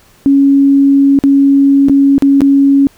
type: tone with dropouts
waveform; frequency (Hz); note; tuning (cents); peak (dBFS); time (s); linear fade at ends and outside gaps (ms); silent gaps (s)
sine; 277.2; C#4; 0; -4; 0.26-2.87; 0; 1.189-1.238 / 1.885-1.896 / 2.181-2.223 / 2.407-2.417
effects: pink hiss -46 dBFS RMS until 2.97 s